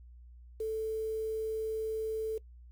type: tone with quantisation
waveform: sine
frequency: 440 Hz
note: A4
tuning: in tune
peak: -31 dBFS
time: 0.6-2.38 s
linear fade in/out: 5 ms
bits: 9
effects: noise-tail reverb RT60 0.1 s tail -21 dB re dry + added 60 Hz sine -50 dBFS peak until 2.71 s